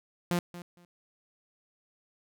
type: tone with echo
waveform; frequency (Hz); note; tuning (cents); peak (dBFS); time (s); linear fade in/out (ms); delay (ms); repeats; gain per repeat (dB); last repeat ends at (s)
sawtooth; 174.9; F3; +3; -22; 0.31-0.39; 0; 230; 2; -15; 0.85
effects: none